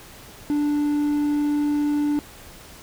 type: tone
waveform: triangle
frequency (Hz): 293.7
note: D4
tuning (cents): 0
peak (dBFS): -17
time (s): 0.5-2.19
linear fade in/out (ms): 0
effects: pink hiss -44 dBFS RMS until 2.82 s